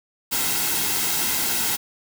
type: noise with comb filter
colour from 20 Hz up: white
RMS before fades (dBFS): -23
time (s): 0.31-1.77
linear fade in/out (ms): 20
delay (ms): 1.7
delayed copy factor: -0.55
effects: none